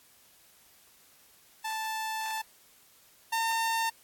sawtooth tone pair in turn, 880 / 906.8 Hz, A5 / A#5, 0 / -48 cents, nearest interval minor second, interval 52 cents, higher second, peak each -28 / -23 dBFS, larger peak second, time 1.64-2.42 / 3.32-3.9 s, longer first, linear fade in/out 10 ms, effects white hiss -60 dBFS RMS until 4.03 s + AAC 64 kbps

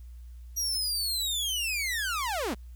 sawtooth linear sweep, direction down, 5790 to 171.2 Hz, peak -25 dBFS, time 0.56-2.55 s, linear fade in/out 20 ms, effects added 60 Hz sine -42 dBFS peak until 2.75 s + white hiss -68 dBFS RMS until 2.75 s

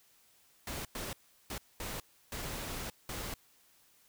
pink noise bursts at uneven times, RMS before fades -40 dBFS, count 6, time 0.67-0.85 / 0.95-1.13 / 1.5-1.58 / 1.8-2 / 2.32-2.9 / 3.09-3.34 s, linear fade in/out 2 ms, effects white hiss -66 dBFS RMS until 4.08 s

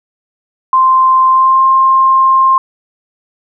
sine tone with pitch glide, 1044 to 1058.6 Hz, C6 to C6, -4 to +20 cents, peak -5 dBFS, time 0.73-2.58 s, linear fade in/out 2 ms, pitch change +24 cents, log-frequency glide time 1.29-1.64 s, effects none

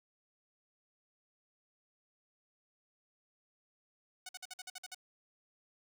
5% pulse tone bursts, 740 Hz, F#5, in tune, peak -32 dBFS, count 9, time 4.26-4.947 s, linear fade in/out 5 ms, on 31 ms, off 51 ms, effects none

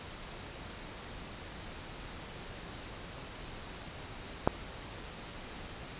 click, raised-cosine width 1 ms, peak -9 dBFS, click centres 4.475 s, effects pink hiss -45 dBFS RMS until 5.99 s + resampled to 8000 Hz

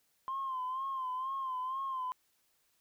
sine tone with vibrato, 1046.5 Hz, C6, in tune, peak -33 dBFS, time 0.28-2.12 s, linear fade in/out 0 ms, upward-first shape sine, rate 2.1 Hz, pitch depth 63 cents each way, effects tanh soft clip ceiling -30 dBFS + white hiss -74 dBFS RMS until 2.8 s

